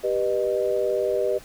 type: chord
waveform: sine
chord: G augmented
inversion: none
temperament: just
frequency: 392 / 490 / 612.5 Hz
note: G4 / B4 / D#5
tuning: 0 / -14 / -27 cents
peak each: -25 dBFS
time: 0.03-1.39 s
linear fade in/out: 20 ms
effects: pink hiss -47 dBFS RMS until 1.44 s